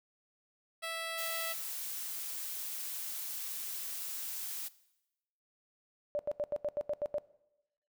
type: tone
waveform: 10% pulse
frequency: 658 Hz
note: E5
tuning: 3 cents flat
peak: -28 dBFS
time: 0.82-1.54 s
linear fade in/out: 20 ms
type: noise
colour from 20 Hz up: blue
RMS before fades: -40 dBFS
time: 1.17-4.69 s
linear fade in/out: 20 ms
type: tone bursts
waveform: sine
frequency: 587.3 Hz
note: D5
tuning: in tune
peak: -30 dBFS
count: 9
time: 6.15-7.183 s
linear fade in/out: 0 ms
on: 41 ms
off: 83 ms
effects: noise-tail reverb RT60 0.9 s tail -19 dB re dry